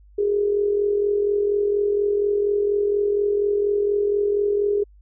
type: tone with amplitude modulation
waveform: sine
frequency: 409.3 Hz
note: G#4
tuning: 25 cents flat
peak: -15 dBFS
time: 0.18-4.84 s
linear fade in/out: 10 ms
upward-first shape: sine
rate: 44.2 Hz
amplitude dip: 55%
effects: added 50 Hz sine -47 dBFS peak until 5.01 s